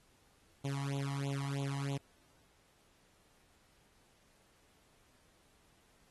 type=tone with flanger; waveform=sawtooth; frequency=139 Hz; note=C#3; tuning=5 cents sharp; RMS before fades=-37 dBFS; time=0.64-1.98 s; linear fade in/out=10 ms; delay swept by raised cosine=0.28 to 1.02 ms; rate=3.1 Hz; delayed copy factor=+0.95; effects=pink hiss -69 dBFS RMS until 6.1 s + AAC 32 kbps